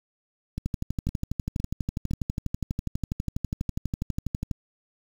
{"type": "two click trains", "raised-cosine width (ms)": 5, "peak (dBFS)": [-15, -17], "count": [48, 4], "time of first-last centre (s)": [[0.66, 4.512], [0.58, 2.111]], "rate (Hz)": [12.2, 1.96], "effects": ["7-bit"]}